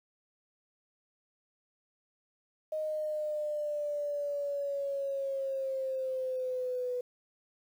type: linear sweep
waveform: sine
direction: down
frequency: 622.3 to 493.9 Hz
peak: -31 dBFS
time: 2.72-7.01 s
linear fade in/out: 5 ms
effects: 10-bit